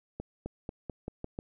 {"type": "accelerating click train", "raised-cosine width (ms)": 2, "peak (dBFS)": -23, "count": 7, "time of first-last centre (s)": [0.2, 1.389], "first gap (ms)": 260, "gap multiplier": 0.89, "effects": []}